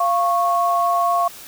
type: tone pair together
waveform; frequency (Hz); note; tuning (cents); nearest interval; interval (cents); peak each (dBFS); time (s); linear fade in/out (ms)
sine; 694 / 1101.7; F5 / C#6; -11 / -11; minor sixth; 800; -18; 0-1.28; 5
effects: white hiss -39 dBFS RMS until 1.47 s